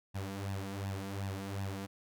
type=tone with flanger; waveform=sawtooth; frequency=98 Hz; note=G2; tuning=in tune; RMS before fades=-39 dBFS; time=0.14-1.87 s; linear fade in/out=20 ms; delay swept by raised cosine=1.1 to 4.4 ms; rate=2.7 Hz; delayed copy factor=+0.75; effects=none